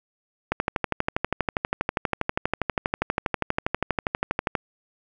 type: click train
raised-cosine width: 0.5 ms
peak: -7 dBFS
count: 51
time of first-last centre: 0.52-4.552 s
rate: 12.4 Hz
effects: none